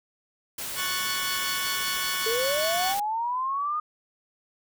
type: noise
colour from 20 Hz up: white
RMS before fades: -34 dBFS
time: 0.58-3 s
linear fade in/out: 5 ms
type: chord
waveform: 15% pulse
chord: F# minor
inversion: second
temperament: equal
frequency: 1108.7 / 1480 / 1760 Hz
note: C#6 / F#6 / A6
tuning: 0 / 0 / 0 cents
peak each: -24 / -25 / -28 dBFS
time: 0.75-2.96 s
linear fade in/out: 50 ms
type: linear sweep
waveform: sine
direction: up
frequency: 435 to 1236 Hz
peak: -25 dBFS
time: 2.26-3.8 s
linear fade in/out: 5 ms
effects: none